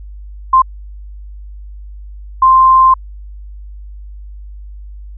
sine tone bursts at uneven times, 1046.5 Hz, C6, in tune, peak -4 dBFS, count 2, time 0.53-0.62 / 2.42-2.94 s, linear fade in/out 5 ms, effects added 50 Hz sine -28 dBFS peak until 5.17 s

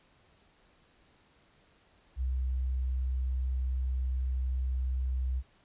sine tone, 64.1 Hz, C2, 35 cents flat, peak -28 dBFS, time 2.16-5.43 s, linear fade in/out 50 ms, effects pink hiss -65 dBFS RMS until 5.64 s + resampled to 8000 Hz

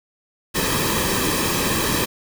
pink noise with comb filter, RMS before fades -21 dBFS, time 0.54-2.06 s, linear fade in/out 20 ms, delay 1.4 ms, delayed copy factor -0.65, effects none

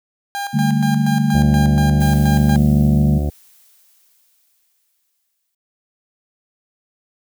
30% pulse tone with tremolo, 804 Hz, G5, 44 cents sharp, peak -19 dBFS, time 0.35-2.56 s, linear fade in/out 0 ms, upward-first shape square, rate 4.2 Hz, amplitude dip 65%
sine chord, D suspended fourth, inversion none, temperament equal with one note detuned, 146.83 / 196 / 221 Hz, D3 / G3 / A3, 0 / 0 / +8 cents, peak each -17 / -20 / -17 dBFS, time 0.53-3.19 s, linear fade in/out 20 ms
harmonic tone, 73.42 Hz, D2, in tune, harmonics 1 / 2 / 3 / 4 / 5 / 7 / 8 / 9 / 10, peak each -18 / -24 / -28 / -30 / -32 / -35 / -36 / -37 / -38 dBFS, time 1.34-3.3 s, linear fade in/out 5 ms
blue noise with exponential decay, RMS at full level -33 dBFS, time 2-5.55 s, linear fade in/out 5 ms, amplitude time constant 770 ms
effects none

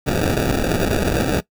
violet noise with sample-and-hold, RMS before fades -19 dBFS, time 0.06-1.41 s, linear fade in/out 20 ms, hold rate 1050 Hz, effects noise-tail reverb RT60 0.1 s tail -19 dB re dry

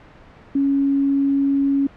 sine tone, 277.2 Hz, C#4, in tune, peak -15 dBFS, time 0.55-1.87 s, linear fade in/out 5 ms, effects pink hiss -45 dBFS RMS until 1.96 s + low-pass 2000 Hz 12 dB/octave

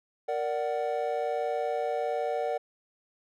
triangle chord, Bb augmented, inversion none, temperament equal with one note detuned, 466.2 / 587.3 / 745.6 Hz, Bb4 / D5 / F#5, 0 / 0 / +13 cents, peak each -30 dBFS, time 0.28-2.58 s, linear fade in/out 10 ms, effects none

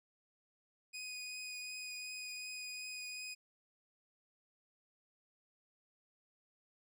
20% pulse tone with vibrato, 2489 Hz, D#7, in tune, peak -38 dBFS, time 0.93-3.35 s, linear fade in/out 20 ms, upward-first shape triangle, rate 2.7 Hz, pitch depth 12 cents each way, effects none

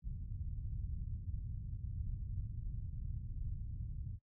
white low-pass noise, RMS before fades -42 dBFS, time 0.02-4.19 s, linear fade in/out 50 ms, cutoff 110 Hz, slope 24 dB/octave, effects noise-tail reverb RT60 0.1 s tail -21 dB re dry

